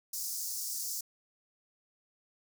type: high-pass noise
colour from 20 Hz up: pink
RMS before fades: -37 dBFS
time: 0.13-1.01 s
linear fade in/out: 5 ms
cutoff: 5000 Hz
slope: 48 dB/octave
effects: none